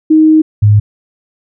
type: tone pair in turn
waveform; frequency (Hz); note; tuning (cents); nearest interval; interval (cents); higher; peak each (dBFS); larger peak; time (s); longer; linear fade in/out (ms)
sine; 313.2 / 104.52; D#4 / G#2; +11 / +12; octave + perfect fifth; 1899; first; -3; neither; 0.1-0.42 / 0.62-0.8; first; 10
effects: none